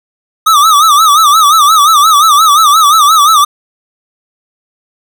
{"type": "tone with vibrato", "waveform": "square", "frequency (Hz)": 1227, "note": "D#6", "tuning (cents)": -25, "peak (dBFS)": -4, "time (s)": [0.46, 3.45], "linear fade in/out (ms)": 10, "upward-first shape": "sine", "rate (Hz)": 5.7, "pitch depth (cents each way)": 130, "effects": []}